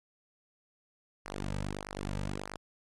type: tone with flanger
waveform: sawtooth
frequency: 49.34 Hz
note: G1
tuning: 12 cents sharp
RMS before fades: -38 dBFS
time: 1.25-2.57 s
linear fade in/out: 10 ms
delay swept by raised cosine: 0.26 to 2.86 ms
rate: 1.6 Hz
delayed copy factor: -0.95
effects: resampled to 24000 Hz